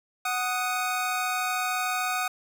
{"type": "tone pair together", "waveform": "25% pulse", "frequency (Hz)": [741, 1246.2], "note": ["F#5", "D#6"], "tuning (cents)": [2, 2], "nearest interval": "major sixth", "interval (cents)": 900, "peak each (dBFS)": -25, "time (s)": [0.25, 2.28], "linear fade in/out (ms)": 5, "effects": []}